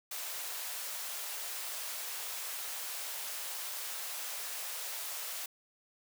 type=high-pass noise; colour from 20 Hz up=white; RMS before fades=-40 dBFS; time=0.11-5.46 s; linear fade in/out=5 ms; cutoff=500 Hz; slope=24 dB/octave; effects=none